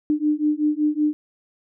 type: beating tone pair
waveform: sine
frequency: 298.2 / 303.5 Hz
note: D4 / D#4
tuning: +27 / -43 cents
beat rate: 5.3 Hz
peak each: -21 dBFS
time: 0.1-1.13 s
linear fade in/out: 0 ms
effects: none